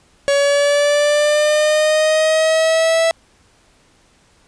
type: linear sweep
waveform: 45% pulse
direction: up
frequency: 561 to 659.3 Hz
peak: -12 dBFS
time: 0.28-3.11 s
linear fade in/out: 0 ms
effects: pink hiss -54 dBFS RMS until 4.47 s + resampled to 22050 Hz

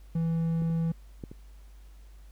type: tone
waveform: triangle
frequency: 164.81 Hz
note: E3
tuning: in tune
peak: -23 dBFS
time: 0.15-0.92 s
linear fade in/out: 5 ms
type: clicks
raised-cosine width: 3 ms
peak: -28 / -32 / -24 / -29 dBFS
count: 4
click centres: 0.621 / 0.7 / 1.238 / 1.315 s
effects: added 50 Hz sine -47 dBFS peak until 2.31 s + pink hiss -64 dBFS RMS until 2.31 s

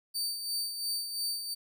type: tone with tremolo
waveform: sawtooth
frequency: 4604 Hz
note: D8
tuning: 35 cents flat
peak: -27 dBFS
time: 0.14-1.55 s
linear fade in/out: 20 ms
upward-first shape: sine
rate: 2.9 Hz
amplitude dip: 55%
effects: none

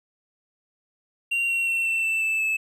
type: tone with pitch steps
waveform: triangle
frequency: 2761 / 2736 / 2710 / 2686 / 2661 / 2636 / 2612 Hz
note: F7 / F7 / E7 / E7 / E7 / E7 / E7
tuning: -20 / -36 / +47 / +32 / +16 / -1 / -17 cents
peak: -20 dBFS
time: 1.31-2.57 s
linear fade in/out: 10 ms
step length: 180 ms
effects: none

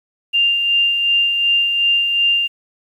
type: tone with tremolo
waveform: sine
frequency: 2794 Hz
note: F7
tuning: in tune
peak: -11 dBFS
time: 0.33-2.48 s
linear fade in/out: 20 ms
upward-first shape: sine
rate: 2.7 Hz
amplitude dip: 40%
effects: 8-bit

